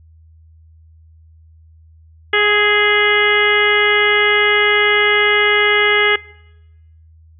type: harmonic tone with a mistuned harmonic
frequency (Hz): 415.3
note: G#4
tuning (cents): 0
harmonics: 1 / 2 / 3 / 4 / 5 / 6 / 7 / 8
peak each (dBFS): -17 / -25 / -21 / -17 / -16 / -28 / -21 / -25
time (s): 2.33-6.16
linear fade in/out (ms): 5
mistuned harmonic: 3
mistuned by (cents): +23
effects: noise-tail reverb RT60 1.0 s tail -23 dB re dry + added 80 Hz sine -43 dBFS peak until 7.39 s